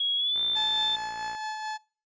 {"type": "tone with pitch glide", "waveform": "sine", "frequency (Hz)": [3319, 3557], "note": ["G#7", "A7"], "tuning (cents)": [-2, 18], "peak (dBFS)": -24, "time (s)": [0, 0.96], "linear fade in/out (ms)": 5, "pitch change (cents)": 120, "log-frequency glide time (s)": [0.16, 0.39]}
{"type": "click train", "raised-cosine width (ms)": 0.5, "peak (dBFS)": -30, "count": 58, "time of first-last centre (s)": [0.36, 1.35], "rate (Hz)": 57.6}
{"type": "tone with tremolo", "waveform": "30% pulse", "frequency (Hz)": 863, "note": "A5", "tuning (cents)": -34, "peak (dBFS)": -28, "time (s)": [0.55, 1.78], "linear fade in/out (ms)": 20, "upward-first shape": "sine", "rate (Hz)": 4.6, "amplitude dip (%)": 35}
{"effects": ["noise-tail reverb RT60 0.4 s tail -24 dB re dry", "resampled to 16000 Hz"]}